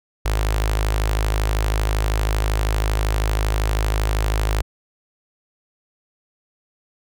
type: tone with notch filter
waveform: sawtooth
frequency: 52.7 Hz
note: G#1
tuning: 26 cents sharp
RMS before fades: -20 dBFS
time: 0.25-4.62 s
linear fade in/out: 10 ms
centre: 200 Hz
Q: 0.56
effects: none